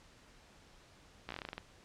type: slowing click train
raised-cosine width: 0.3 ms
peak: -25 dBFS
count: 11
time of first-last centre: 1.29-1.58 s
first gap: 15 ms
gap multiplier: 1.14
effects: pink hiss -61 dBFS RMS until 1.84 s + low-pass 7000 Hz 12 dB/octave